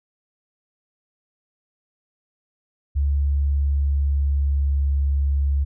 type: tone with pitch glide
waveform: sine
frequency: 70.8 to 69.95 Hz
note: C#2 to C#2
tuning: +37 to +16 cents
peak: -17 dBFS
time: 2.95-5.65 s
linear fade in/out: 20 ms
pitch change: -21 cents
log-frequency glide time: 3.1-4.91 s
effects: none